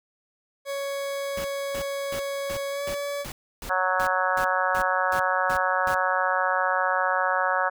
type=tone with pitch glide; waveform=40% pulse; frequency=557 to 569.7 Hz; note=C#5 to C#5; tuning=+8 to +47 cents; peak=-27 dBFS; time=0.65-3.26 s; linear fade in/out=50 ms; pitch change=+39 cents; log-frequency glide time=2.7-2.86 s
type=noise bursts; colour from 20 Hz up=pink; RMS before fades=-36 dBFS; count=13; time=1.37-5.945 s; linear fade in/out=2 ms; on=75 ms; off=300 ms
type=harmonic tone; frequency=185 Hz; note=F#3; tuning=in tune; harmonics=3 / 4 / 5 / 6 / 7 / 8 / 9; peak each=-29 / -29 / -29 / -29 / -29 / -29 / -29 dBFS; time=3.69-7.7 s; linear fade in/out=20 ms
effects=none